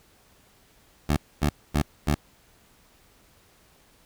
15% pulse tone bursts, 74 Hz, D2, 14 cents sharp, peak -14 dBFS, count 4, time 1.09-2.148 s, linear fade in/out 5 ms, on 77 ms, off 250 ms, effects pink hiss -59 dBFS RMS until 4.05 s

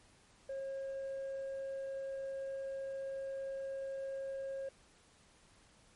sine tone with tanh clipping, 541 Hz, C#5, 42 cents flat, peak -39 dBFS, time 0.49-4.69 s, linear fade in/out 5 ms, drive 2 dB, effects pink hiss -65 dBFS RMS until 5.95 s + MP3 48 kbps

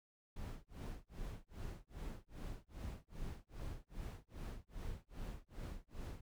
brown noise with tremolo, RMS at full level -44 dBFS, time 0.36-6.21 s, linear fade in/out 5 ms, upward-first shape sine, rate 2.5 Hz, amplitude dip 100%, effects none

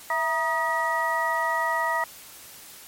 sine tone cluster, 661 / 949 / 1245 / 1923 Hz, E5 / A#5 / D#6 / B6, +5 / +31 / +1 / -47 cents, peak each -30 / -26 / -29 / -27 dBFS, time 0.1-2.04 s, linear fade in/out 2 ms, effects white hiss -45 dBFS RMS until 2.87 s + MP3 64 kbps

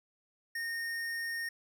sine tone with tanh clipping, 1842 Hz, A#6, 21 cents flat, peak -36 dBFS, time 0.55-1.49 s, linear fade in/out 5 ms, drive 17 dB, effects none

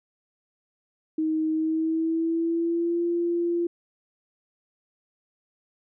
sine tone with pitch glide, 314.9 to 343.4 Hz, D#4 to F4, +21 to -29 cents, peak -22 dBFS, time 1.18-3.67 s, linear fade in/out 5 ms, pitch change +150 cents, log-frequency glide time 1.51-3.03 s, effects none

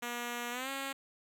5% pulse tone with pitch glide, 240 to 272.5 Hz, B3 to C#4, -49 to -29 cents, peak -25 dBFS, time 0.02-0.93 s, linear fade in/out 10 ms, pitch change +220 cents, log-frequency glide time 0.51-0.7 s, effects none

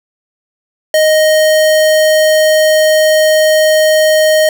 square tone, 622.3 Hz, D#5, in tune, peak -7 dBFS, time 0.94-4.49 s, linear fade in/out 2 ms, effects none

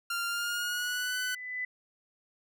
sawtooth tone with pitch glide, 1391 to 1499.5 Hz, F6 to F#6, -7 to +23 cents, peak -27 dBFS, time 0.1-1.35 s, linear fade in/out 5 ms, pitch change +130 cents, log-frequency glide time 0.27-1.15 s
sine tone with exponential growth, 2000 Hz, B6, 21 cents sharp, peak -30 dBFS, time 0.59-1.65 s, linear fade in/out 5 ms, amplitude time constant 230 ms
effects none

